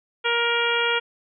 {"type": "harmonic tone", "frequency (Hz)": 470.6, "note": "A#4", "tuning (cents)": 16, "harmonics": [1, 2, 3, 4, 5, 6, 7], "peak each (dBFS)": [-26, -28, -25, -30, -27, -29, -28], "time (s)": [0.24, 1], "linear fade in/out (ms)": 20, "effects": []}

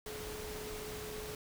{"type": "tone in noise", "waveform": "sine", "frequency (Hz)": 426, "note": "G#4", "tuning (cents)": 44, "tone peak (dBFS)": -44, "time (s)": [0.06, 1.35], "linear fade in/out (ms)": 2, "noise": "pink", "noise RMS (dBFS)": -45, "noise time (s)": [0.06, 1.35], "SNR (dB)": -2, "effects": []}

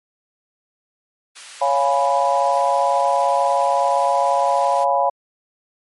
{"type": "high-pass noise", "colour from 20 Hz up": "pink", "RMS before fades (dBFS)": -39, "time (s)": [1.35, 4.85], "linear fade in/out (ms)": 20, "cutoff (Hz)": 1600, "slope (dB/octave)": 12}
{"type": "chord", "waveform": "sine", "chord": "C# dominant seventh", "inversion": "none", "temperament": "equal with one note detuned", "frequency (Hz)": [557.9, 698.5, 830.6, 987.8], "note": ["C#5", "E#5", "G#5", "B5"], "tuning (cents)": [11, 0, 0, 0], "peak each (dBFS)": -20, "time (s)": [1.61, 5.1], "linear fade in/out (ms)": 10}
{"effects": ["MP3 48 kbps"]}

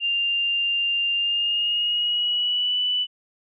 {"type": "tone with pitch glide", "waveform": "sine", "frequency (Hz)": [2794, 2977], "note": ["F7", "F#7"], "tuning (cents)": [0, 10], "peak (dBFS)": -20, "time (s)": [0, 3.07], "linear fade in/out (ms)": 50, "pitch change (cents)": 110, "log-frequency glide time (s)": [1.15, 2.8], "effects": []}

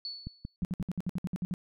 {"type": "tone with exponential decay", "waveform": "sine", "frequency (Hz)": 4437, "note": "C#8", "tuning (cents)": 1, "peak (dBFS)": -33, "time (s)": [0.05, 0.56], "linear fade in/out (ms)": 1, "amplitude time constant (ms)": 110}
{"type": "click train", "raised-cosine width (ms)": 5, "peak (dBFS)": -25, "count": 4, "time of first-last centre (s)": [0.27, 0.812], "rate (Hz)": 5.53}
{"type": "tone bursts", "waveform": "sine", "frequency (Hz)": 179.6, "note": "F3", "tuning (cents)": 49, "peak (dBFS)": -29, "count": 11, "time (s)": [0.62, 1.539], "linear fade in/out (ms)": 0, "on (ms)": 29, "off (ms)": 60}
{"effects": []}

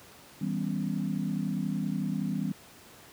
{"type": "chord", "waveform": "sine", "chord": "C# half-diminished seventh", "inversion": "first", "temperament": "equal with one note detuned", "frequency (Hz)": [161.7, 196, 246.9, 277.2], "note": ["E3", "G3", "B3", "C#4"], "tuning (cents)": [-33, 0, 0, 0], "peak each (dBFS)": [-33, -31, -35, -37], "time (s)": [0.41, 2.52], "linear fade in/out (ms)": 5, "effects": ["pink hiss -52 dBFS RMS until 3.12 s", "high-pass 100 Hz 12 dB/octave"]}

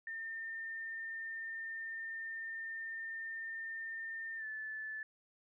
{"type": "tone with pitch glide", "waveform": "sine", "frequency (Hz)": [1809, 1744.4], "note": ["A6", "A6"], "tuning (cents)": [48, -15], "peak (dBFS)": -40, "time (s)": [0.07, 5.03], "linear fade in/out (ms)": 2, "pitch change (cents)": -63, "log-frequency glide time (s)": [4.37, 4.45], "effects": []}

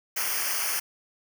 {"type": "noise with comb filter", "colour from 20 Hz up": "white", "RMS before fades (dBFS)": -28, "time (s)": [0.16, 0.8], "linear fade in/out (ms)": 10, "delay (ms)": 0.26, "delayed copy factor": -0.95, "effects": []}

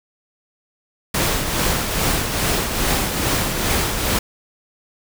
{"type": "noise with tremolo", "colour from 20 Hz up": "pink", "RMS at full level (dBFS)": -18, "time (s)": [1.14, 4.19], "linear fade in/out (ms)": 5, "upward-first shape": "triangle", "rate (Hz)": 2.4, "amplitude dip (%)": 50, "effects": []}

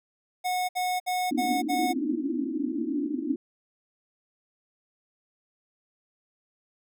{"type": "tone bursts", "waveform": "square", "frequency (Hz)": 730, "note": "F#5", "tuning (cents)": -24, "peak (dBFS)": -26, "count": 5, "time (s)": [0.44, 1.934], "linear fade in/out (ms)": 20, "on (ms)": 250, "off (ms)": 61}
{"type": "band-pass noise", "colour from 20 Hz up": "white", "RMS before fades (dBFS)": -29, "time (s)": [1.31, 3.36], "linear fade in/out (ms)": 5, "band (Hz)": [240, 330], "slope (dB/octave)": 96}
{"effects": []}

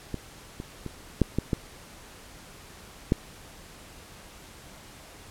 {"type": "clicks", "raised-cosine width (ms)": 3, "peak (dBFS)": [-17, -22, -21, -6, -11, -11, -7], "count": 7, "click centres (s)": [0.143, 0.601, 0.863, 1.217, 1.386, 1.532, 3.121], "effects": ["pink hiss -48 dBFS RMS until 5.3 s", "low-pass 12000 Hz 12 dB/octave"]}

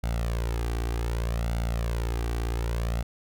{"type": "tone with flanger", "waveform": "sawtooth", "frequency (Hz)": 57.6, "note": "A#1", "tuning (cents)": -20, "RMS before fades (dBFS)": -28, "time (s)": [0.03, 3.03], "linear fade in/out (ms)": 10, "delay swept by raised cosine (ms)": [1.4, 2.6], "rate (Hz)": 0.65, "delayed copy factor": 0.65, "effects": []}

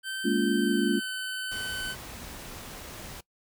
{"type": "tone with pitch glide", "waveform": "25% pulse", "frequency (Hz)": [1549, 1518.9], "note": ["G6", "F#6"], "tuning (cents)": [-21, 45], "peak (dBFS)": -28, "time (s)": [0.03, 1.96], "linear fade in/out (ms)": 50, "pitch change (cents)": -34, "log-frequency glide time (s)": [0.59, 1.1]}
{"type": "chord", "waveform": "sine", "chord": "Bb minor seventh", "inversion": "third", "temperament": "equal with one note detuned", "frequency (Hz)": [207.7, 233.1, 283.5, 349.2], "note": ["Ab3", "Bb3", "Db4", "F4"], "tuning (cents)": [0, 0, 39, 0], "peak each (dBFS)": -28, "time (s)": [0.24, 1], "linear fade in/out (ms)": 20}
{"type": "noise", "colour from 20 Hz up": "pink", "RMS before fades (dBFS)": -42, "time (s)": [1.51, 3.21], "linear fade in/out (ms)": 10}
{"effects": ["noise-tail reverb RT60 0.1 s tail -21 dB re dry"]}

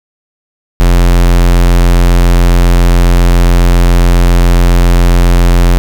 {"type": "tone", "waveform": "square", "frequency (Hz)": 43.65, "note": "F1", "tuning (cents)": 0, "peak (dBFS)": -4, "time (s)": [0.8, 5.78], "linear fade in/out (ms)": 0, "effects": []}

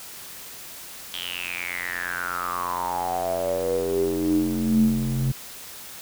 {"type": "tone with band-pass filter sweep", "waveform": "square", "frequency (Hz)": 44.24, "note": "F1", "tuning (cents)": 23, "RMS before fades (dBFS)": -25, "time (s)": [1.13, 5.32], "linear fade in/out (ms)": 10, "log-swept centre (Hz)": [3300, 150], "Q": 9.9, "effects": ["white hiss -40 dBFS RMS until 6.01 s"]}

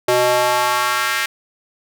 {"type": "tone with high-pass filter sweep", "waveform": "square", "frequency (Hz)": 123.6, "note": "B2", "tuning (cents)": 2, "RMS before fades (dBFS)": -17, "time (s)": [0.08, 1.26], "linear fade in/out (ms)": 5, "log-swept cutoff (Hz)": [470, 1800], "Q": 2, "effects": []}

